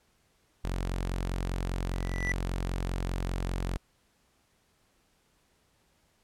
sawtooth tone, 45.04 Hz, F#1, 46 cents flat, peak -26 dBFS, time 0.64-3.77 s, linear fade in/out 0 ms
triangle tone with exponential growth, 1970 Hz, B6, 5 cents flat, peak -24 dBFS, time 1.92-2.32 s, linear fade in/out 1 ms, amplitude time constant 85 ms
effects pink hiss -69 dBFS RMS until 6.23 s + low-pass 12000 Hz 12 dB/octave

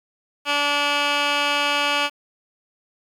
15% pulse tone with band-pass filter, 289.1 Hz, D4, 27 cents flat, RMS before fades -21 dBFS, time 0.45-2.1 s, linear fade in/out 50 ms, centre 2400 Hz, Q 1.5, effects 8-bit

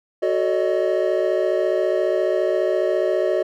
triangle chord, D# half-diminished seventh, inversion first, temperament equal with one note detuned, 370 / 440 / 567.7 / 622.3 Hz, F#4 / A4 / C#5 / D#5, 0 / 0 / +41 / 0 cents, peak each -20 / -24 / -22 / -20 dBFS, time 0.22-3.43 s, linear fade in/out 10 ms, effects none

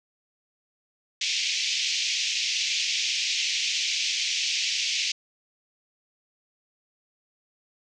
pink band-pass noise, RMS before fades -27 dBFS, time 1.21-5.12 s, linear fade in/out 5 ms, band 2300 to 6500 Hz, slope 48 dB/octave, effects none

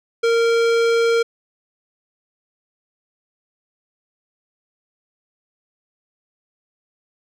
sine tone with hard clipping, 462.5 Hz, A#4, 14 cents flat, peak -16 dBFS, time 0.23-1.23 s, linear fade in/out 10 ms, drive 18 dB, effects none

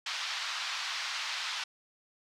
white band-pass noise, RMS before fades -36 dBFS, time 0.06-1.64 s, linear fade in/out 5 ms, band 920 to 4900 Hz, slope 24 dB/octave, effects none

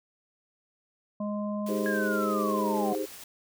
harmonic tone, 207.7 Hz, G#3, in tune, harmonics 1 / 3 / 5, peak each -30 / -35 / -41 dBFS, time 1.2-2.93 s, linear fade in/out 5 ms
white noise with tremolo, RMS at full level -44 dBFS, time 1.66-3.24 s, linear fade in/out 5 ms, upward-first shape triangle, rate 11 Hz, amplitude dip 25%
sine chord, Ab major seventh, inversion second, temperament equal with one note detuned, 314 / 392 / 415.3 / 523.3 Hz, Eb4 / G4 / Ab4 / C5, +16 / 0 / 0 / 0 cents, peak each -34 dBFS, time 1.68-3.06 s, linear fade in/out 20 ms
sine linear sweep, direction down, 1661.2 to 708 Hz, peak -30 dBFS, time 1.86-2.95 s, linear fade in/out 0 ms
effects none

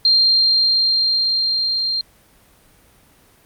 sine tone with level ramp, 4186 Hz, C8, in tune, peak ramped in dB -10 to -18 dBFS, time 0.05-2.01 s, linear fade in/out 2 ms, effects pink hiss -52 dBFS RMS until 3.45 s + Opus 32 kbps

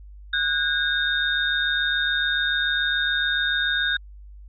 sine tone cluster, 1471 / 1618 / 3681 Hz, F#6 / G#6 / A#7, -11 / -46 / -23 cents, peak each -25 / -24 / -25 dBFS, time 0.33-3.97 s, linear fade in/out 5 ms, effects added 50 Hz sine -40 dBFS peak until 4.48 s

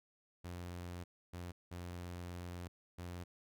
sawtooth tone bursts at uneven times, 88.1 Hz, F2, 16 cents sharp, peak -40 dBFS, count 4, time 0.44-1.04 / 1.33-1.52 / 1.71-2.68 / 2.98-3.24 s, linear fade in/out 10 ms, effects none

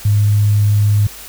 sine tone, 103.83 Hz, G#2, in tune, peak -9 dBFS, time 0.05-1.07 s, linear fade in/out 5 ms, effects added 50 Hz sine -44 dBFS peak until 1.28 s + white hiss -34 dBFS RMS until 1.28 s

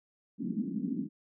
white band-pass noise, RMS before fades -34 dBFS, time 0.38-1.09 s, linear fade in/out 50 ms, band 180 to 280 Hz, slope 48 dB/octave, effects none

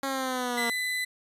10% pulse linear sweep, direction down, 273.9 to 233.1 Hz, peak -20 dBFS, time 0.03-0.7 s, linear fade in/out 2 ms
35% pulse tone, 2004 Hz, B6, 25 cents sharp, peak -26 dBFS, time 0.57-1.05 s, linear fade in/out 10 ms
effects resampled to 32000 Hz

